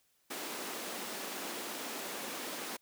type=high-pass noise; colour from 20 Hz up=pink; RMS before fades=-41 dBFS; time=0.3-2.77 s; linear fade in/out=10 ms; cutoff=240 Hz; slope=24 dB/octave; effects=white hiss -73 dBFS RMS until 2.81 s